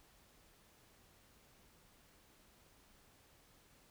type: silence
effects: pink hiss -67 dBFS RMS until 3.9 s